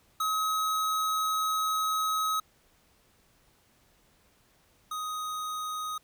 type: tone pair in turn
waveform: square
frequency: 1274 / 1251.4 Hz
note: D#6 / D#6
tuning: +41 / +10 cents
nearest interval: unison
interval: 31 cents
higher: first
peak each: -27 / -33 dBFS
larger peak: first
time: 0.2-2.4 / 4.91-5.98 s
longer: first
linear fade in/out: 5 ms
effects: pink hiss -65 dBFS RMS until 6.03 s